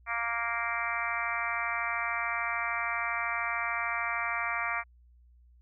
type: harmonic tone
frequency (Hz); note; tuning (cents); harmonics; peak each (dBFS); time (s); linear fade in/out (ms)
233.1; A#3; 0; 3 / 4 / 5 / 6 / 7 / 8 / 9 / 10; -39 / -40 / -35 / -37 / -41 / -38 / -37 / -36; 0.06-4.84; 50
effects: added 60 Hz sine -56 dBFS peak until 5.61 s